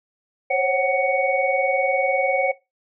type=tone cluster; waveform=sine; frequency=533 / 553 / 748 / 2233 Hz; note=C5 / C#5 / F#5 / C#7; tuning=+32 / -4 / +19 / +12 cents; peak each=-23 dBFS; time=0.5-2.52 s; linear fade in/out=10 ms; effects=noise-tail reverb RT60 0.2 s tail -17 dB re dry